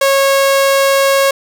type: tone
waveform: sawtooth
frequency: 548 Hz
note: C#5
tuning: 20 cents flat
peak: -5 dBFS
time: 0.01-1.31 s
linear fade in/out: 5 ms
effects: none